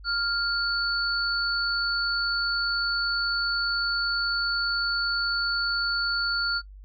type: tone pair together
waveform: sine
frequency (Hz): 1399 / 4465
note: F6 / C#8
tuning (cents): +3 / +12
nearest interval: octave + minor sixth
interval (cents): 2009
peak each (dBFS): -26 / -27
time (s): 0.04-6.62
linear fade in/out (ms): 50
effects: noise-tail reverb RT60 0.1 s tail -21 dB re dry + added 49 Hz sine -42 dBFS peak until 6.84 s